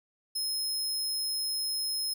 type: tone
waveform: sawtooth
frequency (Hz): 5150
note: E8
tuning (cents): -41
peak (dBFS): -27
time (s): 0.35-2.14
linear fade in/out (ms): 10
effects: none